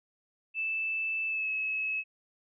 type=tone with pitch glide; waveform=sine; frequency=2637 to 2580 Hz; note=E7 to E7; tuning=0 to -38 cents; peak=-29 dBFS; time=0.54-2.04 s; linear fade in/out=50 ms; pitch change=-38 cents; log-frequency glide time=1.27-1.5 s; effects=none